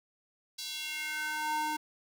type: tone with high-pass filter sweep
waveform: square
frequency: 305.9 Hz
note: D#4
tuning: 29 cents flat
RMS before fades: -35 dBFS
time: 0.58-1.77 s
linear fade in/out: 10 ms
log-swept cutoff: 4400 to 620 Hz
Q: 2.6
effects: none